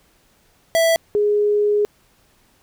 square / sine tone pair in turn, 659.3 / 415.3 Hz, E5 / G#4, 0 / 0 cents, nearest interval minor sixth, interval 800 cents, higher first, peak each -14 dBFS, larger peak neither, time 0.75-0.96 / 1.15-1.85 s, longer second, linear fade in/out 0 ms, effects pink hiss -58 dBFS RMS until 2.62 s

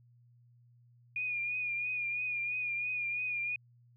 sine tone with vibrato, 2442 Hz, D#7, 33 cents flat, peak -32 dBFS, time 1.16-3.56 s, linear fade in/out 2 ms, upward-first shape triangle, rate 3 Hz, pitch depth 51 cents each way, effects added 120 Hz sine -60 dBFS peak until 3.96 s

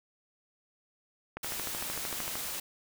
click train, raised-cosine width 0.5 ms, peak -22 dBFS, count 14, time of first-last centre 1.37-2.355 s, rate 13.2 Hz
white noise, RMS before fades -37 dBFS, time 1.43-2.6 s, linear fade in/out 5 ms
effects none

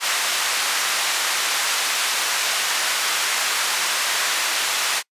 pink band-pass noise, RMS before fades -22 dBFS, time 0-5.03 s, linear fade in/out 50 ms, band 1200 to 9600 Hz, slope 12 dB/octave, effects noise-tail reverb RT60 0.1 s tail -26 dB re dry + resampled to 32000 Hz

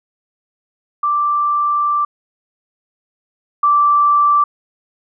sine tone pair in turn, 1174.7 / 1168.7 Hz, D6 / D6, 0 / -9 cents, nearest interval unison, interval 9 cents, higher first, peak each -13 / -9 dBFS, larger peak second, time 1.03-2.05 / 3.63-4.44 s, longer first, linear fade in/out 5 ms, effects none

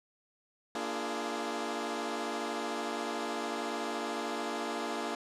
15% pulse chord, Bb dominant seventh, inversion none, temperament equal with one note detuned, 233.1 / 293.7 / 342.8 / 415.3 Hz, Bb3 / D4 / F4 / Ab4, 0 / 0 / -32 / 0 cents, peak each -33 dBFS, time 0.75-5.15 s, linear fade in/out 2 ms, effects low-pass 8000 Hz 12 dB/octave

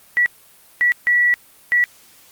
sine tone bursts at uneven times, 1944 Hz, B6, 28 cents flat, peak -12 dBFS, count 4, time 0.17-0.26 / 0.81-0.92 / 1.07-1.34 / 1.72-1.84 s, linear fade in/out 0 ms, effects white hiss -49 dBFS RMS until 2.31 s + Opus 32 kbps

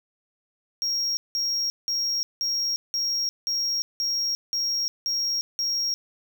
triangle tone bursts, 5588 Hz, F8, in tune, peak -22 dBFS, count 10, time 0.82-5.94 s, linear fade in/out 0 ms, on 350 ms, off 180 ms, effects none

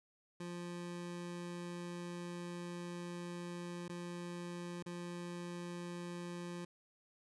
25% pulse tone with dropouts, 174.61 Hz, F3, in tune, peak -39 dBFS, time 0.4-6.65 s, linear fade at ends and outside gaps 5 ms, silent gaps 3.882-3.894 / 4.827-4.861 s, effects resampled to 24000 Hz

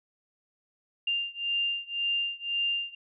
sine beating tone pair, 2794 / 2795.9 Hz, F7 / F7, 0 / +1 cents, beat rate 1.9 Hz, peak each -30 / -31 dBFS, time 1.07-2.95 s, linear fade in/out 5 ms, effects none

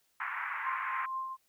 pink band-pass noise, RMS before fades -37 dBFS, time 0.2-1.06 s, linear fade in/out 5 ms, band 960 to 2200 Hz, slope 48 dB/octave
sine tone with tremolo, 1052 Hz, C6, 9 cents sharp, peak -32 dBFS, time 0.62-1.37 s, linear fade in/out 50 ms, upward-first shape triangle, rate 4.1 Hz, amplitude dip 50%
effects white hiss -73 dBFS RMS until 1.48 s

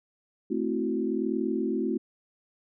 sine chord, F# half-diminished seventh, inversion first, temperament equal, 220 / 261.6 / 329.6 / 370 Hz, A3 / C4 / E4 / F#4, 0 / 0 / 0 / 0 cents, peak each -31 dBFS, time 0.5-1.98 s, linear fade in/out 10 ms, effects none

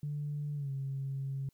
sine tone with pitch glide, 146.83 to 136.21 Hz, D3 to C#3, 0 to -30 cents, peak -33 dBFS, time 0.03-1.49 s, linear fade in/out 2 ms, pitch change -130 cents, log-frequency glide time 0.55-0.71 s, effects tanh soft clip ceiling -29 dBFS + white hiss -75 dBFS RMS until 1.53 s

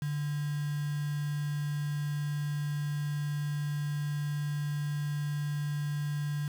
sine tone with quantisation, 146.83 Hz, D3, in tune, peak -30 dBFS, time 0.02-6.48 s, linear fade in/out 2 ms, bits 7, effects none

